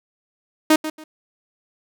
sawtooth tone with echo, 311.1 Hz, D#4, in tune, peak -7 dBFS, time 0.7-0.76 s, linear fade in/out 5 ms, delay 140 ms, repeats 2, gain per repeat -13 dB, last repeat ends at 1.04 s, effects none

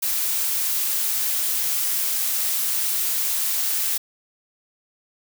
blue noise, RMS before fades -23 dBFS, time 0.02-3.98 s, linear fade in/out 10 ms, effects none

